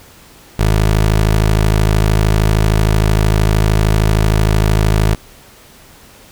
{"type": "tone", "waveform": "20% pulse", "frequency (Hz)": 53.1, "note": "G#1", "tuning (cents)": 39, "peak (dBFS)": -5, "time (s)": [0.59, 5.15], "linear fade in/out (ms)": 5, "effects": ["pink hiss -42 dBFS RMS until 6.31 s"]}